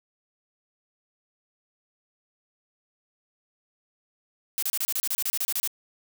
blue noise bursts, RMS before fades -27 dBFS, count 15, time 4.58-5.675 s, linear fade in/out 0 ms, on 45 ms, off 30 ms, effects none

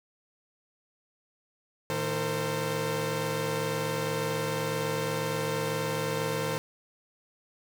sawtooth tone cluster, 113.6 / 158.3 / 452.9 / 521 Hz, A#2 / D#3 / A#4 / C5, -44 / +30 / -50 / -7 cents, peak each -34 / -30 / -29 / -29 dBFS, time 1.9-6.58 s, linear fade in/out 0 ms, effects none

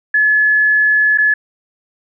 sine tone with dropouts, 1711 Hz, A6, 49 cents flat, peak -9 dBFS, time 0.14-1.34 s, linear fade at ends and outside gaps 5 ms, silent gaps 1.176-1.183 s, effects none

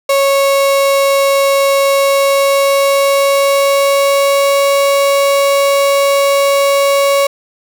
35% pulse tone with pitch glide, 552 to 557.8 Hz, C#5 to C#5, -7 to +11 cents, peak -7 dBFS, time 0.09-7.27 s, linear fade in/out 5 ms, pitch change +18 cents, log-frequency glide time 1.85-4.62 s, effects none

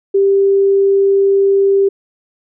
sine tone, 393.8 Hz, G4, 8 cents sharp, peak -8 dBFS, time 0.14-1.89 s, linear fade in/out 10 ms, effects none

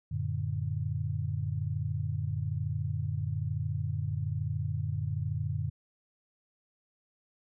sine chord, Gb augmented, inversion none, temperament equal with one note detuned, 92.5 / 113.62 / 146.83 Hz, Gb2 / Bb2 / D3, 0 / -44 / 0 cents, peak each -34 dBFS, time 0.11-5.7 s, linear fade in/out 10 ms, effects none

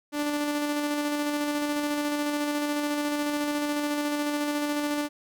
sawtooth tone with tremolo, 293.7 Hz, D4, in tune, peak -21 dBFS, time 0.12-5.09 s, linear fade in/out 50 ms, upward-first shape square, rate 14 Hz, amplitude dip 25%, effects none

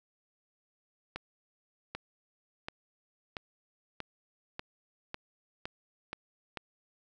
accelerating click train, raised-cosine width 0.3 ms, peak -21 dBFS, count 10, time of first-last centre 1.16-6.573 s, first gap 790 ms, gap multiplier 0.93, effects none

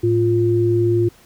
sine tone pair together, 109.99 / 349.2 Hz, A2 / F4, 0 / 0 cents, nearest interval octave + minor sixth, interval 2000 cents, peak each -18 / -15 dBFS, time 0.03-1.09 s, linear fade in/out 10 ms, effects pink hiss -50 dBFS RMS until 1.25 s

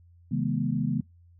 sine tone cluster, 134.6 / 160.6 / 208.7 / 242.1 Hz, C3 / E3 / G#3 / B3, +49 / -45 / +9 / -34 cents, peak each -30 dBFS, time 0.31-1.01 s, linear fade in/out 10 ms, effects noise-tail reverb RT60 0.2 s tail -25 dB re dry + added 86 Hz sine -53 dBFS peak until 1.39 s

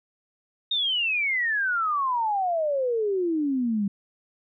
sine exponential sweep, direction down, 3729 to 194.4 Hz, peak -22 dBFS, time 0.71-3.88 s, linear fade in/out 5 ms, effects none

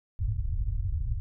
white low-pass noise, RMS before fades -29 dBFS, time 0.19-1.2 s, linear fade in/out 0 ms, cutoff 110 Hz, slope 48 dB/octave, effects none

